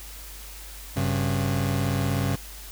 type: tone pair together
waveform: 30% pulse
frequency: 96.1 / 135.91 Hz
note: G2 / C#3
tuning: -34 / -34 cents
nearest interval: tritone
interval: 600 cents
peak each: -23 dBFS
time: 0.96-2.36 s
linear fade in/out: 10 ms
effects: added 50 Hz sine -41 dBFS peak until 2.71 s + white hiss -43 dBFS RMS until 2.71 s